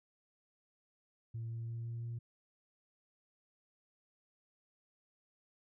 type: tone with pitch steps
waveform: sine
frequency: 114.4 / 115.13 / 115.86 / 116.6 / 117.34 Hz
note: A#2 / A#2 / A#2 / A#2 / A#2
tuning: -32 / -21 / -10 / +1 / +12 cents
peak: -37 dBFS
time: 1.34-2.19 s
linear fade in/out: 10 ms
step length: 170 ms
effects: tanh soft clip ceiling -36 dBFS